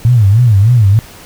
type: tone with vibrato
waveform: sine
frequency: 110 Hz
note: A2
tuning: in tune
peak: -4 dBFS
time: 0.05-0.99 s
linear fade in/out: 0 ms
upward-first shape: sine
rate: 3.3 Hz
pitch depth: 220 cents each way
effects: pink hiss -35 dBFS RMS until 1.25 s